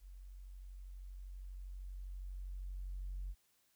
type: tone with level ramp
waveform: sine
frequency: 46.25 Hz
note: F#1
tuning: in tune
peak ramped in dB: -50 to -38 dBFS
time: 0-3.35 s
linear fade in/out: 50 ms
effects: tanh soft clip ceiling -36 dBFS + white hiss -75 dBFS RMS until 3.75 s